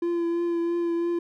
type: tone with vibrato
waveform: triangle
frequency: 341.2 Hz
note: F4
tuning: 40 cents flat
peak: -21 dBFS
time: 0.02-1.19 s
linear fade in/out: 5 ms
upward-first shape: triangle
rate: 3 Hz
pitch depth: 22 cents each way
effects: none